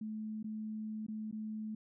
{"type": "tone with dropouts", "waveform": "sine", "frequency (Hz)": 216.3, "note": "A3", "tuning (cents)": -29, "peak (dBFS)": -38, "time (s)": [0.01, 1.75], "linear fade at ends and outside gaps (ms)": 5, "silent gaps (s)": [[0.429, 0.442], [1.066, 1.083], [1.313, 1.325]], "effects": []}